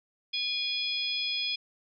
harmonic tone with a mistuned harmonic, 837 Hz, G#5, 13 cents sharp, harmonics 3 / 4 / 5 / 6, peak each -35 / -31 / -39 / -35 dBFS, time 0.33-1.56 s, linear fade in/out 10 ms, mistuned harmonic 3, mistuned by -46 cents, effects none

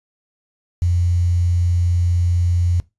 sine tone with quantisation, 87.6 Hz, F2, 6 cents sharp, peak -14 dBFS, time 0.82-2.8 s, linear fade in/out 0 ms, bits 7, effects noise-tail reverb RT60 0.2 s tail -19 dB re dry + resampled to 24000 Hz

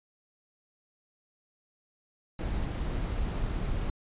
brown noise, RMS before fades -31 dBFS, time 2.39-3.9 s, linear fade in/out 2 ms, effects resampled to 8000 Hz

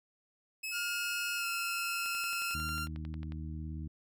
sawtooth tone, 2586 Hz, E7, 34 cents flat, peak -33 dBFS, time 0.63-2.55 s, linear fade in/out 10 ms
sawtooth tone with pitch glide, 1416 to 1384.5 Hz, F6 to F6, +23 to -15 cents, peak -32 dBFS, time 0.71-2.88 s, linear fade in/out 50 ms, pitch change -38 cents, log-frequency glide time 1.36-1.46 s
click train, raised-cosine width 0.3 ms, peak -34 dBFS, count 15, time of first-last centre 2.06-3.321 s, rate 11.1 Hz
harmonic tone, 78.1 Hz, D#2, 7 cents sharp, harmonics 1 / 2 / 3 / 4, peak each -39 / -43 / -48 / -49 dBFS, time 2.54-3.88 s, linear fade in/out 10 ms
effects none

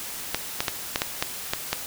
clicks, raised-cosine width 0.2 ms, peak -5 dBFS, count 8, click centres 0.346 / 0.605 / 0.682 / 0.959 / 1.019 / 1.225 / 1.535 / 1.73 s, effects white hiss -35 dBFS RMS until 1.86 s

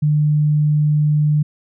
sine tone, 150 Hz, D3, 37 cents sharp, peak -12 dBFS, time 0.02-1.43 s, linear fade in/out 10 ms, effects none

